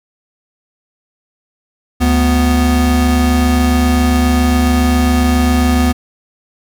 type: tone pair together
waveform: square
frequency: 73.19 / 246.9 Hz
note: D2 / B3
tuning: -5 / 0 cents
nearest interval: octave + major sixth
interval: 2105 cents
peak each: -13 dBFS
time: 2-5.93 s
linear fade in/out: 20 ms
effects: none